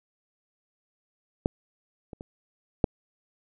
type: clicks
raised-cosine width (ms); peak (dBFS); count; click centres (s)
2; -9 / -26 / -25 / -6; 4; 1.459 / 2.132 / 2.209 / 2.842
effects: none